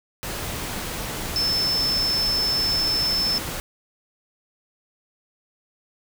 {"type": "tone in noise", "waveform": "sine", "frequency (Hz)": 5274, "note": "E8", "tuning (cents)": 0, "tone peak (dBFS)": -20, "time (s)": [1.36, 3.38], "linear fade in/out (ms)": 0, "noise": "pink", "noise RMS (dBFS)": -30, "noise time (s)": [0.23, 3.6], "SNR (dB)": 7, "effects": []}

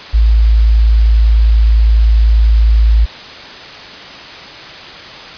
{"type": "tone", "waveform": "sine", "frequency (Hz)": 55, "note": "A1", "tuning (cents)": 0, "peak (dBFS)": -5, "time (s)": [0.13, 3.06], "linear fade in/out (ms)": 20, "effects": ["white hiss -30 dBFS RMS until 5.37 s", "resampled to 11025 Hz"]}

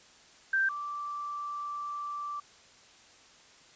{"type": "tone pair in turn", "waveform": "sine", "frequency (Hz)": [1568, 1169.1], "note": ["G6", "D6"], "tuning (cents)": [0, -8], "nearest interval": "perfect fourth", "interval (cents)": 508, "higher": "first", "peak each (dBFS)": [-24, -34], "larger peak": "first", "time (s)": [[0.53, 0.69], [0.69, 2.4]], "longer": "second", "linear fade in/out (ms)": 5, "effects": ["white hiss -57 dBFS RMS until 3.75 s", "resampled to 16000 Hz"]}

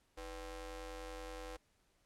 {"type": "ring-modulated tone", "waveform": "sawtooth", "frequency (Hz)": 271.2, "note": "C#4", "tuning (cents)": -38, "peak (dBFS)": -38, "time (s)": [0.17, 1.57], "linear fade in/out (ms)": 10, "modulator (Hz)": 226, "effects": ["pink hiss -75 dBFS RMS until 2.05 s", "low-pass 11000 Hz 12 dB/octave"]}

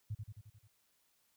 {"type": "tone with echo", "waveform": "sine", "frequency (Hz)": 105.6, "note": "G#2", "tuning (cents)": 29, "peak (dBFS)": -36, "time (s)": [0.1, 0.15], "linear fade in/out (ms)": 10, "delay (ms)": 88, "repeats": 6, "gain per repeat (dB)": -4, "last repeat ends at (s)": 0.678, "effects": ["white hiss -75 dBFS RMS until 1.36 s"]}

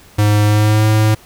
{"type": "tone with pitch glide", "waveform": "square", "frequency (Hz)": [104.7, 108.14], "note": ["G#2", "A2"], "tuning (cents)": [15, -30], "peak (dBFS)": -10, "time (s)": [0.18, 1.15], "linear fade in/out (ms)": 10, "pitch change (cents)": 55, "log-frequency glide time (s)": [0.45, 0.86], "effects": ["pink hiss -44 dBFS RMS until 1.25 s"]}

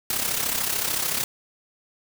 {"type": "noise with amplitude modulation", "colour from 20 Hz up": "white", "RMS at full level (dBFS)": -23, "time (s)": [0.1, 1.24], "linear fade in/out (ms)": 2, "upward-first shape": "sine", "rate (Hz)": 33.6, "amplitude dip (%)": 60, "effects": []}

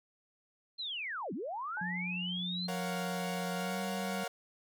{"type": "linear two-way sweep", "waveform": "sine", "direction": "down then up", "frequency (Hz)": [4218, 164.81, 4218], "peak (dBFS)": -36, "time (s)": [0.78, 2.68], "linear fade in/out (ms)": 20, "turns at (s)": 1.33}
{"type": "tone with exponential decay", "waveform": "sine", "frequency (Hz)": 855, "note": "A5", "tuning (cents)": -50, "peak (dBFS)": -38, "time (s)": [1.77, 2.56], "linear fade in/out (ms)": 1, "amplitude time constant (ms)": 170}
{"type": "tone with pitch glide", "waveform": "sine", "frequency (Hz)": [179.6, 191.38], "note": ["F3", "G3"], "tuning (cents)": [49, -41], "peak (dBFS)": -37, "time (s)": [1.81, 4.24], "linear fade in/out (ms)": 5, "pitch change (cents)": 110, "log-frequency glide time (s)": [3.56, 3.82]}
{"type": "chord", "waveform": "sawtooth", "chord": "Gb major seventh", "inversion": "first", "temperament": "equal", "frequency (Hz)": [466.2, 554.4, 698.5, 740], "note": ["Bb4", "Db5", "F5", "Gb5"], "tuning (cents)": [0, 0, 0, 0], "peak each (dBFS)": -38, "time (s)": [2.68, 4.28], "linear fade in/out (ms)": 5}
{"effects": []}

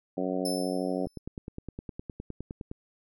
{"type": "harmonic tone", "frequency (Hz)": 92.5, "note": "F#2", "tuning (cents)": 0, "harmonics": [2, 3, 4, 5, 6, 7, 8], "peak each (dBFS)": [-35, -32, -36, -36, -35, -38, -40], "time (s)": [0.17, 1.06], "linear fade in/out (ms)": 5}
{"type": "tone with exponential decay", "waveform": "25% pulse", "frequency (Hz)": 5274, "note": "E8", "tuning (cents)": 0, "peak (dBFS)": -26, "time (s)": [0.45, 1.19], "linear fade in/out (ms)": 5, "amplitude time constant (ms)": 160}
{"type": "click train", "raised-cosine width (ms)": 3, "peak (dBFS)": -24, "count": 17, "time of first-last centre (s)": [1.07, 2.714], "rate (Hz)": 9.73}
{"effects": []}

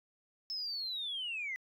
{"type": "linear sweep", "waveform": "sine", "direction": "down", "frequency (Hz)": [5274, 1975.5], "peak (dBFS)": -35, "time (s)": [0.5, 1.56], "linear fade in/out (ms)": 0, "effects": ["tanh soft clip ceiling -31 dBFS"]}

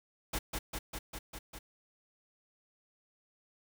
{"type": "noise with echo", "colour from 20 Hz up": "pink", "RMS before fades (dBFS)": -34, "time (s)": [0.33, 0.39], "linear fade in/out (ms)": 10, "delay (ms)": 200, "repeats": 6, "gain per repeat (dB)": -2, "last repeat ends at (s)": 1.59, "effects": []}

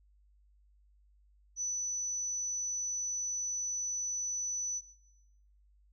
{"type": "tone", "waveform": "sine", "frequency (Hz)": 5970, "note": "F#8", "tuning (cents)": 15, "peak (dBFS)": -32, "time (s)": [1.56, 4.82], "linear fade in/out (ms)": 50, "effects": ["noise-tail reverb RT60 0.9 s tail -17 dB re dry", "added 50 Hz sine -62 dBFS peak until 5.92 s"]}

